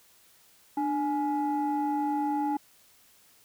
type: tone pair together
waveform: sine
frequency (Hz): 296.6 / 839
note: D4 / G#5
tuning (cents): +17 / +17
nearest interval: octave + tritone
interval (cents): 1800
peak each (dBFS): -27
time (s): 0.77-2.57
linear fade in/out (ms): 5
effects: tanh soft clip ceiling -21 dBFS + white hiss -60 dBFS RMS until 3.44 s